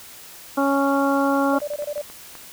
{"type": "harmonic tone", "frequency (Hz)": 277.2, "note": "C#4", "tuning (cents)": 0, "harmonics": [1, 2, 3, 4, 5], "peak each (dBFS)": [-20, -23, -25, -26, -27], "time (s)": [0.57, 1.59], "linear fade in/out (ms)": 10}
{"type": "tone bursts", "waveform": "sine", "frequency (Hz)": 588, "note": "D5", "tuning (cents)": 2, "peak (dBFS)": -24, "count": 6, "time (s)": [1.53, 2.016], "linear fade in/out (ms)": 5, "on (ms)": 61, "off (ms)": 24}
{"type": "clicks", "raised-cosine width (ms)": 0.5, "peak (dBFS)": -25, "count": 6, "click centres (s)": [1.603, 1.736, 1.823, 1.979, 2.1, 2.353]}
{"effects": ["white hiss -42 dBFS RMS until 2.52 s"]}